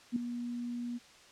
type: tone with ADSR envelope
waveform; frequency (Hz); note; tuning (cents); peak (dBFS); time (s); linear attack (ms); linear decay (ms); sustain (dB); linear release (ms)
sine; 240.4; B3; -46; -25; 0.12-0.99; 41; 4; -10; 26
effects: white hiss -57 dBFS RMS until 1.31 s + low-pass 6000 Hz 12 dB/octave